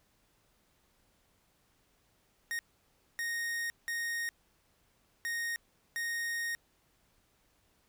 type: tone bursts at uneven times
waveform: 45% pulse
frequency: 1860 Hz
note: A#6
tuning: 4 cents flat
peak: -33 dBFS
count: 5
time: 2.51-2.59 / 3.19-3.7 / 3.88-4.29 / 5.25-5.56 / 5.96-6.55 s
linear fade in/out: 0 ms
effects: pink hiss -71 dBFS RMS until 7.88 s